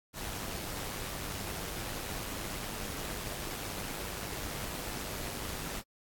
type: noise with amplitude modulation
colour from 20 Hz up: pink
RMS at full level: -37 dBFS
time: 0.13-5.83 s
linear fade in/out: 50 ms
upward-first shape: sine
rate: 100 Hz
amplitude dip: 50%
effects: AAC 64 kbps